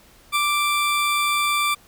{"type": "tone with ADSR envelope", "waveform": "20% pulse", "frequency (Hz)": 1174.7, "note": "D6", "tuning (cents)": 0, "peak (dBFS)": -12, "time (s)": [0.32, 1.75], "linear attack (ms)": 35, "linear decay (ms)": 21, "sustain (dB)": -2, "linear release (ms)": 15, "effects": ["pink hiss -52 dBFS RMS until 1.87 s"]}